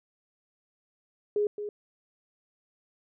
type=tone with echo; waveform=sine; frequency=415.3 Hz; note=G#4; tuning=in tune; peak=-23 dBFS; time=1.36-1.47 s; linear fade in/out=2 ms; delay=220 ms; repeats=1; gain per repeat=-9 dB; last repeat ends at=1.69 s; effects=none

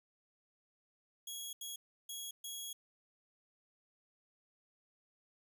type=tone bursts at uneven times; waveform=15% pulse; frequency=3322 Hz; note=G#7; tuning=in tune; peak=-35 dBFS; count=4; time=1.27-1.53 / 1.61-1.76 / 2.09-2.31 / 2.44-2.73 s; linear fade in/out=5 ms; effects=none

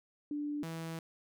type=tone pair in turn; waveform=sine / sawtooth; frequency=293.7 / 163.65 Hz; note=D4 / E3; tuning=0 / -12 cents; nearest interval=minor seventh; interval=1012 cents; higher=first; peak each=-34 / -35 dBFS; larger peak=first; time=0.31-0.63 / 0.63-0.99 s; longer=second; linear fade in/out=2 ms; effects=none

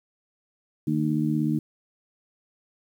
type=harmonic tone; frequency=76.6 Hz; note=D#2; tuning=27 cents flat; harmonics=2 / 3 / 4; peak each=-26 / -26 / -26 dBFS; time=0.87-1.59 s; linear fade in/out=5 ms; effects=9-bit

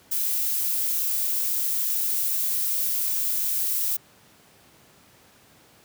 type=noise; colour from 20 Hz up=violet; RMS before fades=-25 dBFS; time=0.11-3.97 s; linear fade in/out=10 ms; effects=pink hiss -55 dBFS RMS until 5.84 s + high-pass 100 Hz 12 dB/octave

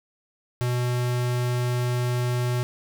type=tone; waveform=square; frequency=123.1 Hz; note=B2; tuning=5 cents flat; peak=-23 dBFS; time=0.61-2.63 s; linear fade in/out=0 ms; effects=none

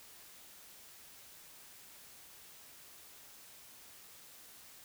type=silence; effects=white hiss -56 dBFS RMS until 4.84 s

